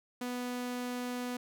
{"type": "tone", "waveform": "sawtooth", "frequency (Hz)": 246.9, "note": "B3", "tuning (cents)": 0, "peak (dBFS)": -31, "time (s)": [0.21, 1.37], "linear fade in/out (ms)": 5, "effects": []}